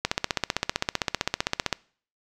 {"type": "click train", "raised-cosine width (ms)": 0.2, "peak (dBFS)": -5, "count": 27, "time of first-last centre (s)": [0.05, 1.727], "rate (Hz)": 15.5, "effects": ["noise-tail reverb RT60 0.5 s tail -24 dB re dry"]}